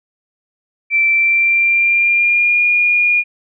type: tone with pitch glide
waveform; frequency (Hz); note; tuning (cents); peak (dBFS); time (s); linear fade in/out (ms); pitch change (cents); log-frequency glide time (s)
sine; 2337 to 2429; D7 to D#7; -9 to -42; -10; 0.9-3.24; 50; +67; 1.1-2.64
effects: none